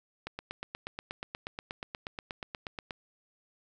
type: click train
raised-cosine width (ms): 0.3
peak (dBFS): -21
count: 23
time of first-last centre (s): 0.27-2.908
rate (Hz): 8.34
effects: none